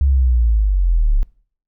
sine linear sweep, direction down, 70.6 to 32.63 Hz, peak -11 dBFS, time 0.01-1.23 s, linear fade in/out 0 ms, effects noise-tail reverb RT60 0.5 s tail -22 dB re dry

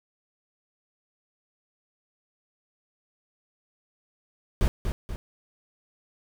brown noise with echo, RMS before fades -21 dBFS, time 4.61-4.68 s, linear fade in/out 0 ms, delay 240 ms, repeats 2, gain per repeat -6 dB, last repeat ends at 5.16 s, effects none

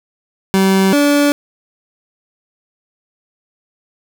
30% pulse tone pair in turn, 192.1 / 288.7 Hz, G3 / D4, -35 / -30 cents, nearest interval perfect fifth, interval 705 cents, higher second, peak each -7 dBFS, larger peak neither, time 0.54-0.93 / 0.93-1.32 s, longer neither, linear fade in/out 0 ms, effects none

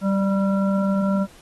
harmonic tone with a mistuned harmonic, 194.8 Hz, G3, 11 cents flat, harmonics 1 / 3 / 5 / 7, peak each -18 / -26 / -35 / -32 dBFS, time 0.01-1.27 s, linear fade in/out 50 ms, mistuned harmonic 3, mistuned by +21 cents, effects pink hiss -50 dBFS RMS until 1.41 s + AAC 32 kbps

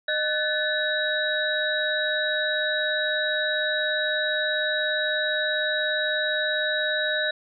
sine tone cluster, 614 / 1503 / 1740 / 3826 Hz, D#5 / F#6 / A6 / A#7, -23 / +27 / -20 / +44 cents, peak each -28 dBFS, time 0.08-7.31 s, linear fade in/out 5 ms, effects none

